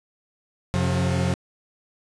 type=tone cluster; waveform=45% pulse; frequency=91.2 / 133.7 / 178.1 Hz; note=F#2 / C3 / F3; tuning=-24 / +38 / +34 cents; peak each=-25 dBFS; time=0.74-1.34 s; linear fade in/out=0 ms; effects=resampled to 22050 Hz + 9-bit